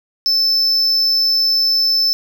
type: tone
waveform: triangle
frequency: 5274 Hz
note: E8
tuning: in tune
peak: -11 dBFS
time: 0.26-2.13 s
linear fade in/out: 0 ms
effects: none